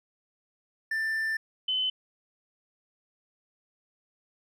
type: tone pair in turn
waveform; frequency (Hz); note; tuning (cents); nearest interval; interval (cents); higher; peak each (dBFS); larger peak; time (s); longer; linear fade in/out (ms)
triangle / sine; 1778 / 3037; A6 / F#7; +18 / +44; major sixth; 926; second; -25; neither; 0.91-1.37 / 1.68-1.9; first; 5
effects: none